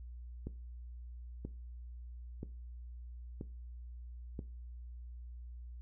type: click train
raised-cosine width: 3 ms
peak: -28 dBFS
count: 5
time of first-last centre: 0.47-4.392 s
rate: 1.02 Hz
effects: noise-tail reverb RT60 0.3 s tail -17 dB re dry + added 60 Hz sine -45 dBFS peak until 5.81 s